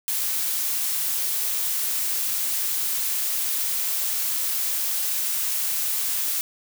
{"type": "noise", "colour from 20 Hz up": "blue", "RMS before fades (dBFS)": -25, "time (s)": [0.08, 6.41], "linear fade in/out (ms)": 0, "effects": []}